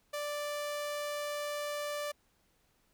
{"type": "tone", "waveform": "sawtooth", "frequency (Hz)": 587.3, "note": "D5", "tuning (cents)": 0, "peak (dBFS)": -31, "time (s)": [0.13, 2.12], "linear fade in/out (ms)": 10, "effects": ["pink hiss -72 dBFS RMS until 2.93 s"]}